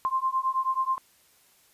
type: beating tone pair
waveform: sine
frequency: 1047 / 1056.3 Hz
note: C6 / C6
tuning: +1 / +16 cents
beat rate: 9.3 Hz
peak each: -27 dBFS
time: 0.05-0.98 s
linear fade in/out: 0 ms
effects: white hiss -61 dBFS RMS until 1.73 s + resampled to 32000 Hz